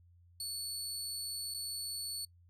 25% pulse tone with dropouts, 4435 Hz, C#8, in tune, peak -33 dBFS, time 0.4-2.25 s, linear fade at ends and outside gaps 2 ms, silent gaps 1.54-1.545 s, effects noise-tail reverb RT60 0.1 s tail -24 dB re dry + added 87 Hz sine -60 dBFS peak until 2.49 s

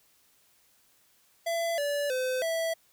square tone with pitch steps, 672 / 577 / 512 / 657 Hz, E5 / D5 / C5 / E5, +33 / -31 / -38 / -6 cents, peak -28 dBFS, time 1.46-2.74 s, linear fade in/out 10 ms, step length 320 ms, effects white hiss -65 dBFS RMS until 2.92 s

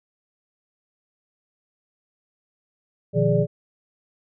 sine tone cluster, 121.2 / 152 / 174.3 / 416.3 / 586 Hz, B2 / D#3 / F3 / G#4 / D5, -32 / -40 / -3 / +4 / -4 cents, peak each -23 dBFS, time 3.13-3.47 s, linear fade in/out 50 ms, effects none

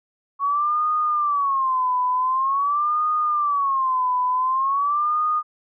sine tone with vibrato, 1108.7 Hz, C#6, in tune, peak -18 dBFS, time 0.39-5.43 s, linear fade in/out 50 ms, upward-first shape sine, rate 0.46 Hz, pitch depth 180 cents each way, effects none

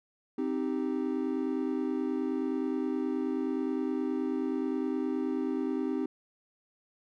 triangle chord, C minor, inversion none, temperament equal, 261.6 / 311.1 / 392 Hz, C4 / Eb4 / G4, 0 / 0 / 0 cents, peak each -30 / -31 / -33 dBFS, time 0.38-6.06 s, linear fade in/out 5 ms, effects none

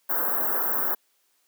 white band-stop noise, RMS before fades -25 dBFS, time 0.09-0.95 s, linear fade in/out 10 ms, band 1600 to 13000 Hz, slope 48 dB/octave, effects white hiss -68 dBFS RMS until 1.47 s + high-pass 300 Hz 12 dB/octave

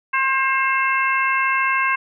harmonic tone, 533 Hz, C5, 32 cents sharp, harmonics 2 / 3 / 4 / 5, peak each -20 / -22 / -23 / -24 dBFS, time 0.13-1.96 s, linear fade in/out 10 ms, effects none

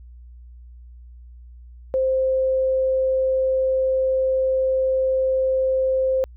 sine tone, 524 Hz, C5, 2 cents sharp, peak -17 dBFS, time 1.94-6.24 s, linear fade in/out 0 ms, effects added 60 Hz sine -40 dBFS peak until 6.36 s

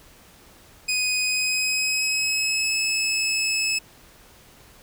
20% pulse tone with pitch glide, 2500 to 2594 Hz, D#7 to E7, +8 to -28 cents, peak -16 dBFS, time 0.88-3.79 s, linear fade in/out 10 ms, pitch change +64 cents, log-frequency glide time 1.21-2.77 s, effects pink hiss -51 dBFS RMS until 4.82 s

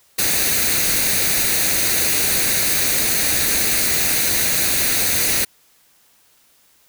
white noise with comb filter, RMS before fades -18 dBFS, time 0.18-5.45 s, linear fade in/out 10 ms, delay 0.47 ms, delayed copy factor +0.55, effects white hiss -56 dBFS RMS until 6.88 s

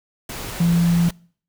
sine tone in noise, 170.7 Hz, F3, 39 cents flat, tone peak -14 dBFS, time 0.6-1.09 s, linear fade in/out 5 ms, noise pink, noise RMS -31 dBFS, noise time 0.29-1.11 s, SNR +14 dB, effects noise-tail reverb RT60 0.5 s tail -24 dB re dry

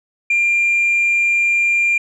sine tone, 2390 Hz, D7, 30 cents sharp, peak -11 dBFS, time 0.3-1.98 s, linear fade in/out 5 ms, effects tanh soft clip ceiling -10 dBFS

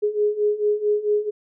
sine beating tone pair, 415.3 / 419.8 Hz, G#4 / G#4, 0 / +19 cents, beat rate 4.5 Hz, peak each -23 / -20 dBFS, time 0.02-1.31 s, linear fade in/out 20 ms, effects none

